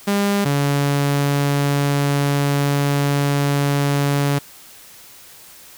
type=tone pair in turn; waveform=sawtooth; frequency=201.4 / 142.14 Hz; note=G3 / C#3; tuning=+47 / +44 cents; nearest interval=tritone; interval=603 cents; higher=first; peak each=-12 dBFS; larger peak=neither; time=0.07-0.45 / 0.45-4.39 s; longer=second; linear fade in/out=10 ms; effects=white hiss -43 dBFS RMS until 5.77 s